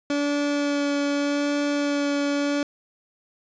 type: tone with vibrato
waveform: 30% pulse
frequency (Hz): 287.2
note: D4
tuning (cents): -39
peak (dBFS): -19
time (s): 0.1-2.63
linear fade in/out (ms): 2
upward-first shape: sine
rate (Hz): 0.83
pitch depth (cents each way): 11
effects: resampled to 16000 Hz + 9-bit